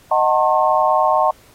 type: chord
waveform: sine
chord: D# diminished seventh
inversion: none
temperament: just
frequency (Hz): 622.3 / 746.7 / 896 / 1075.3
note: D#5 / F#5 / A5 / C6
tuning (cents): 0 / +16 / +31 / +47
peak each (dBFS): -18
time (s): 0.11-1.31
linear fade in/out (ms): 5
effects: pink hiss -50 dBFS RMS until 1.54 s + AAC 48 kbps